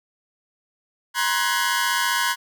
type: tone cluster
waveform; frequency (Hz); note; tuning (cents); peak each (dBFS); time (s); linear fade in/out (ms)
sawtooth; 960 / 1055 / 1496 / 1672; B5 / C6 / F#6 / G#6; -49 / +14 / +19 / +11; -22 / -22 / -22 / -22; 1.14-2.36; 50
effects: none